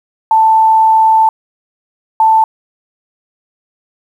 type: tone bursts at uneven times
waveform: sine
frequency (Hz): 884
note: A5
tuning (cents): +8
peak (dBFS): -5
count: 2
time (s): 0.31-1.29 / 2.2-2.44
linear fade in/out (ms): 2
effects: 7-bit

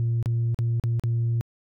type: tone with dropouts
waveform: sine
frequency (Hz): 116.54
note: A#2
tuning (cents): 0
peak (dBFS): -19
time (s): 0-1.41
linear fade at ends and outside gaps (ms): 0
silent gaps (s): 0.227-0.259 / 0.545-0.589 / 0.798-0.838 / 0.996-1.037
effects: tanh soft clip ceiling -19 dBFS

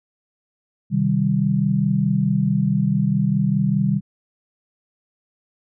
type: chord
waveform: sine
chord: C minor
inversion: none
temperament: equal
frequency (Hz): 130.81 / 155.56 / 196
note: C3 / Eb3 / G3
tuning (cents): 0 / 0 / 0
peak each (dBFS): -22 / -21 / -19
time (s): 0.9-4.01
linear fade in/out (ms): 50
effects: none

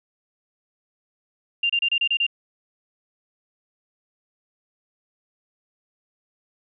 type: tone bursts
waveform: sine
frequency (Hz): 2790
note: F7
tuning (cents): -2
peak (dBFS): -18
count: 7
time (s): 1.63-2.266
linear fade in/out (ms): 5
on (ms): 66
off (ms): 29
effects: none

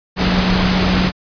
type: tone in noise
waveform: sine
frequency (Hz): 183.6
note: F#3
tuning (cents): -13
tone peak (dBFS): -15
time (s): 0.16-1.12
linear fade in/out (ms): 50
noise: pink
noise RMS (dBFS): -17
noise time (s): 0.16-1.12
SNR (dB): -1
effects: resampled to 11025 Hz

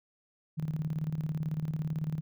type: tone with tremolo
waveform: sine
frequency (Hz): 155.4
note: D#3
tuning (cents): -2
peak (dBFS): -28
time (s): 0.57-2.21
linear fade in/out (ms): 20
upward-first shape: square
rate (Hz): 18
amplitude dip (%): 65
effects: none

